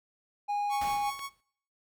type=tone; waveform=triangle; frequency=821 Hz; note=G#5; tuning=20 cents flat; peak=-26 dBFS; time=0.48-1.11 s; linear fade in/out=20 ms
type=tone with tremolo; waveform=sawtooth; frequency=1108.7 Hz; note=C#6; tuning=in tune; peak=-30 dBFS; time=0.69-1.3 s; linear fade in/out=50 ms; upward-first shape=sine; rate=5.6 Hz; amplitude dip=55%
type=noise with exponential decay; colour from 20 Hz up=pink; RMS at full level=-39 dBFS; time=0.81-1.41 s; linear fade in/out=5 ms; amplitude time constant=130 ms
type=click; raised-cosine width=0.2 ms; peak=-27 dBFS; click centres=1.193 s
effects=noise-tail reverb RT60 0.6 s tail -22 dB re dry